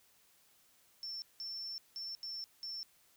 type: tone bursts at uneven times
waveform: sine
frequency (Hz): 5390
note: E8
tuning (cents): +38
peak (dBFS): -40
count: 5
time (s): 1.03-1.22 / 1.4-1.78 / 1.96-2.15 / 2.23-2.44 / 2.63-2.83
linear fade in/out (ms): 0
effects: white hiss -68 dBFS RMS until 3.16 s

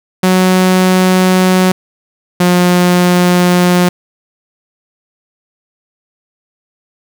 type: tone pair in turn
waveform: sawtooth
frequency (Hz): 185 / 178.3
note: F#3 / F3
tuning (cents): 0 / +36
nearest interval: minor second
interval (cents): 64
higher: first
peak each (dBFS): -3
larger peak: neither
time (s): 0.23-1.72 / 2.4-3.89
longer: neither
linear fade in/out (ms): 5
effects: none

